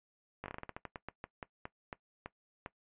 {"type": "slowing click train", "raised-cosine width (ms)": 0.5, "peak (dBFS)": -26, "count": 18, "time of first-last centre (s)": [0.44, 2.661], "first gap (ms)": 19, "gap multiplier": 1.21, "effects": ["noise-tail reverb RT60 0.1 s tail -18 dB re dry", "resampled to 8000 Hz"]}